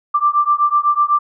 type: beating tone pair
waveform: sine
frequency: 1174.7 / 1182.7 Hz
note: D6 / D6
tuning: 0 / +12 cents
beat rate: 8 Hz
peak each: -15 dBFS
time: 0.14-1.19 s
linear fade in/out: 10 ms
effects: none